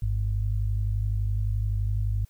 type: tone pair together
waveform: sine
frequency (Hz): 50.75 / 102.5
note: G#1 / G#2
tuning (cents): -39 / -22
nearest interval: octave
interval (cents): 1217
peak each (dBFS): -26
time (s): 0.02-2.25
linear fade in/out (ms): 5
effects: white hiss -65 dBFS RMS until 2.29 s